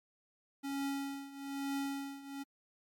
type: tone with tremolo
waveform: square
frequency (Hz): 277.2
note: C#4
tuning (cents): 0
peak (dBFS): -34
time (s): 0.63-2.44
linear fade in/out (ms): 20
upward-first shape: triangle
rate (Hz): 1.1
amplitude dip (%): 85
effects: MP3 96 kbps